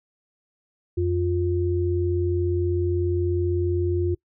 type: tone pair together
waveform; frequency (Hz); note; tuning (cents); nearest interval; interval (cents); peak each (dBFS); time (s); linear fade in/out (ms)
sine; 88.5 / 352.2; F2 / F4; +23 / +15; 2 octaves; 2392; -23; 0.97-4.15; 10
effects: noise-tail reverb RT60 0.1 s tail -24 dB re dry